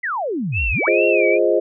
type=exponential two-way sweep; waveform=sine; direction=down then up; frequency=2093 to 46.25 to 2093 Hz; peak=-20 dBFS; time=0.03-0.89 s; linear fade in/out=10 ms; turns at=0.7 s
type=tone with vibrato; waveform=sine; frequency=2489 Hz; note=D#7; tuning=in tune; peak=-19 dBFS; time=0.52-1.39 s; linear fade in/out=50 ms; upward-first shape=sine; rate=2.3 Hz; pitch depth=160 cents each way
type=chord; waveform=sine; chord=F minor seventh; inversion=none; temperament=equal; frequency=349.2 / 415.3 / 523.3 / 622.3 Hz; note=F4 / Ab4 / C5 / Eb5; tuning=0 / 0 / 0 / 0 cents; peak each=-19 dBFS; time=0.87-1.6 s; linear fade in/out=10 ms
effects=none